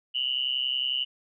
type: tone with amplitude modulation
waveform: sine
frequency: 2939 Hz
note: F#7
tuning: 12 cents flat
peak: -21 dBFS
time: 0.14-1.05 s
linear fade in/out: 20 ms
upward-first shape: sine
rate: 131 Hz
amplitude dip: 95%
effects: none